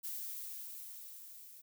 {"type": "noise with level ramp", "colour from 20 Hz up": "violet", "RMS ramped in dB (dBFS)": [-41, -55], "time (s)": [0.03, 1.62], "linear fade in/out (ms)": 20, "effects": []}